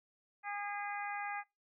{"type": "harmonic tone", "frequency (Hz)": 408.3, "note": "G#4", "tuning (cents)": -29, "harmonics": [2, 3, 4, 5, 6], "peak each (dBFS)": [-40, -46, -45, -44, -48], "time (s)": [0.43, 1.44], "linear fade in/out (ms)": 50, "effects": ["noise-tail reverb RT60 0.2 s tail -22 dB re dry"]}